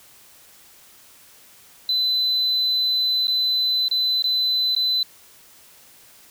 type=tone with dropouts; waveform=sine; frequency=4020 Hz; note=B7; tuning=30 cents sharp; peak=-16 dBFS; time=1.89-5.03 s; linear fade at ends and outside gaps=2 ms; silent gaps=3.271-3.28 / 3.883-3.912 / 4.223-4.241 / 4.75-4.763 s; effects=tanh soft clip ceiling -16 dBFS + white hiss -50 dBFS RMS until 6.3 s